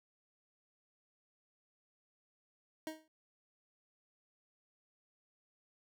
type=tone with exponential decay; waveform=25% pulse; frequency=314.7 Hz; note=D#4; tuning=20 cents sharp; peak=-33 dBFS; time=2.87-3.08 s; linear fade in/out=1 ms; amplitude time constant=44 ms; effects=none